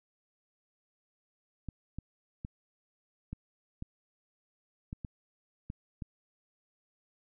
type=clicks; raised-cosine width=5 ms; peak=-26 dBFS; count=9; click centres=1.687 / 1.986 / 2.449 / 3.33 / 3.824 / 4.929 / 5.048 / 5.701 / 6.022 s; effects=none